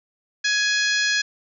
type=harmonic tone; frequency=836 Hz; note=G#5; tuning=11 cents sharp; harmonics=2 / 3 / 4 / 5 / 6 / 7 / 8; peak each=-21 / -28 / -29 / -27 / -28 / -32 / -33 dBFS; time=0.44-1.22 s; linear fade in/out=10 ms; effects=none